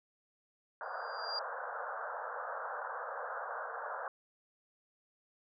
white band-pass noise, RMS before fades -41 dBFS, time 0.81-4.08 s, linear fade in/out 2 ms, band 470 to 1600 Hz, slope 96 dB/octave
sine tone with exponential growth, 4781 Hz, D8, 30 cents sharp, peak -33 dBFS, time 0.83-1.39 s, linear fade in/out 2 ms, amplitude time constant 120 ms
effects none

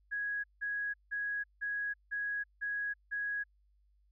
sine tone bursts, 1661.2 Hz, G#6, in tune, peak -33 dBFS, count 7, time 0.11-3.44 s, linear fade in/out 20 ms, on 330 ms, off 170 ms, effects added 50 Hz sine -66 dBFS peak until 4.11 s

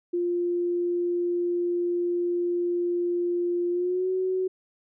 sine tone with pitch glide, 349.9 to 372.9 Hz, F4 to F#4, +3 to +14 cents, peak -23 dBFS, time 0.13-4.48 s, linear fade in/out 10 ms, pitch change +111 cents, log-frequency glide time 3.71-4.09 s, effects none

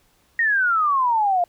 sine exponential sweep, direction down, 1890 to 686 Hz, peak -16 dBFS, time 0.39-1.44 s, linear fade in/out 2 ms, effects pink hiss -61 dBFS RMS until 1.48 s

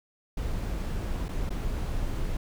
brown noise with dropouts, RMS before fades -30 dBFS, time 0.37-2.37 s, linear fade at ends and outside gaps 5 ms, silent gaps 1.284-1.289 / 1.494-1.504 s, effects none

